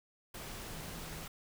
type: tone in noise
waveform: sine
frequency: 160.9 Hz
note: E3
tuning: 42 cents flat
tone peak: -49 dBFS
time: 0.74-1.26 s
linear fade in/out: 5 ms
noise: pink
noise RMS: -45 dBFS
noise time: 0.34-1.28 s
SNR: -7 dB
effects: none